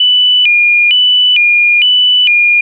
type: tone with vibrato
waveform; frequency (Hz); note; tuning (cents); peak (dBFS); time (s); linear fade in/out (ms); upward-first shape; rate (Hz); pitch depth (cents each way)
sine; 2687; E7; +33; -5; 0-2.61; 5; square; 1.1; 180
effects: none